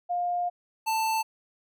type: tone pair in turn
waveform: sine / square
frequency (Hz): 707 / 885.6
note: F5 / A5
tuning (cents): +21 / +11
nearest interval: major third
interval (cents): 390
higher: second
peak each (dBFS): -25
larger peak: neither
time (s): 0.09-0.5 / 0.86-1.23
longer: first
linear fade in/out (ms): 20
effects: none